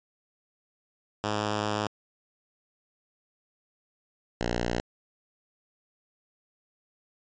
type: tone pair in turn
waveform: 5% pulse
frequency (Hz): 105.4 / 59.15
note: G#2 / A#1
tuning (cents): +26 / +26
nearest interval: minor seventh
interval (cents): 1000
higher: first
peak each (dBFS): -16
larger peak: neither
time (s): 1.24-1.87 / 4.41-4.8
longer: first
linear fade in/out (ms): 0
effects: resampled to 16000 Hz